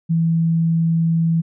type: tone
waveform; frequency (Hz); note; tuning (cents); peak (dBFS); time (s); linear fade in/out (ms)
sine; 164.81; E3; 0; -14; 0.09-1.42; 20
effects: none